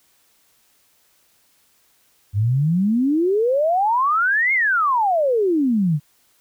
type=exponential two-way sweep; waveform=sine; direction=up then down; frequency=96.4 to 2181 to 139.5 Hz; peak=-15 dBFS; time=2.33-6 s; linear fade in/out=50 ms; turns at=4.53 s; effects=white hiss -60 dBFS RMS until 6.4 s